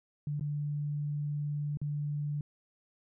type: tone with dropouts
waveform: sine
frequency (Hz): 146.83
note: D3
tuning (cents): 0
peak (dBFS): -31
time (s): 0.27-2.41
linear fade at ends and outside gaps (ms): 2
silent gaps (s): 0.396-0.409 / 1.772-1.815
effects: none